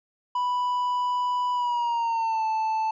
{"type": "tone with pitch glide", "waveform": "triangle", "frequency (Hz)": [987.8, 880], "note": ["B5", "A5"], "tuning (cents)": [0, 0], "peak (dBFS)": -21, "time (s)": [0.35, 2.91], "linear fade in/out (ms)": 5, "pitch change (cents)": -200, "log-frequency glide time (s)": [1.53, 2.45], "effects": ["resampled to 16000 Hz"]}